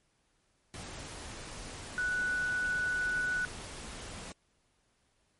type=tone in noise; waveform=sine; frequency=1480 Hz; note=F#6; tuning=in tune; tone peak=-29 dBFS; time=1.98-3.45 s; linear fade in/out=0 ms; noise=pink; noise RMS=-44 dBFS; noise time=0.74-4.32 s; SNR=+12 dB; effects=pink hiss -73 dBFS RMS until 5.39 s + MP3 48 kbps